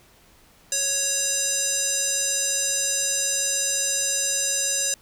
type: tone with band-pass filter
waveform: square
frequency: 554.4 Hz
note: C#5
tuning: in tune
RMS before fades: -24 dBFS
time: 0.72-4.94 s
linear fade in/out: 2 ms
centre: 7100 Hz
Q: 3.9
effects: pink hiss -55 dBFS RMS until 5.01 s